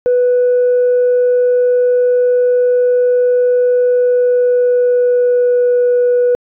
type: tone with pitch glide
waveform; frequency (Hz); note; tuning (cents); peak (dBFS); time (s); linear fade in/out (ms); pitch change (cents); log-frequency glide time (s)
sine; 493.9 to 489.9; B4 to B4; 0 to -14; -7; 0.06-6.35; 0; -14; 3.84-5.81
effects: tanh soft clip ceiling -6 dBFS